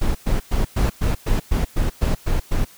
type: noise bursts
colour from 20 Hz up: brown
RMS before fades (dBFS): -18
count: 11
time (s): 0.01-2.65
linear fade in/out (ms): 10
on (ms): 140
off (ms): 110
effects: white hiss -47 dBFS RMS until 2.77 s